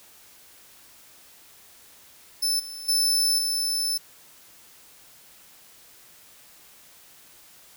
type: tone with level steps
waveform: sawtooth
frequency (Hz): 5274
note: E8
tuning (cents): 0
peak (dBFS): -19 / -33 / -17 / -21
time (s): 2.42-3.98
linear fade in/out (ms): 10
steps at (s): 2.59 / 2.88 / 3.38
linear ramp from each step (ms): 10
effects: white hiss -52 dBFS RMS until 7.76 s

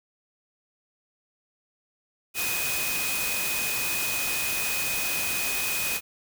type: tone in noise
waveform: sine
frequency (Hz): 2500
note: D#7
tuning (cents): +8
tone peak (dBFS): -30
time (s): 2.34-6.01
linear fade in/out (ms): 50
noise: white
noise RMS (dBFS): -29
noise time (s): 2.34-6.01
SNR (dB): -4
effects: none

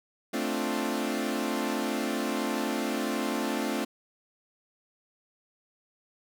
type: chord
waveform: sawtooth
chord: D minor seventh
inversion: second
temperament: equal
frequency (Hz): 220 / 261.6 / 293.7 / 349.2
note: A3 / C4 / D4 / F4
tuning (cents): 0 / 0 / 0 / 0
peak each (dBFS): -29 / -29 / -30 / -31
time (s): 0.33-3.85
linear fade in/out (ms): 10
effects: none

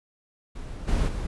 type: noise with level steps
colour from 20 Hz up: brown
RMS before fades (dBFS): -36 / -23 / -30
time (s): 0.55-1.27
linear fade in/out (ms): 10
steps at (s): 0.87 / 1.07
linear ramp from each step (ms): 20
effects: resampled to 24000 Hz

